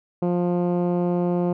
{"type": "tone with low-pass filter", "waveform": "10% pulse", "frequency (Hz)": 176.1, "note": "F3", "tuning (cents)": 15, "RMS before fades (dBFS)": -22, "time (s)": [0.22, 1.53], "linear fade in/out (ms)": 5, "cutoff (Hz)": 460, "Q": 0.57, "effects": []}